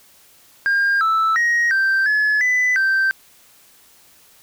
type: tone with pitch steps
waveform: sine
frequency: 1608 / 1317 / 1883 / 1566 / 1708 / 1998 / 1561 Hz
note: G6 / E6 / A#6 / G6 / G#6 / B6 / G6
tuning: +44 / -2 / +17 / -2 / +48 / +20 / -8 cents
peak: -12 dBFS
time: 0.66-3.11 s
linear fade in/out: 0 ms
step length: 350 ms
effects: tanh soft clip ceiling -13 dBFS + white hiss -51 dBFS RMS until 4.42 s